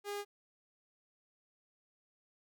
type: tone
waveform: sawtooth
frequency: 408 Hz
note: G#4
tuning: 31 cents flat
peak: -34 dBFS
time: 0.04-0.25 s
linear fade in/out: 50 ms
effects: none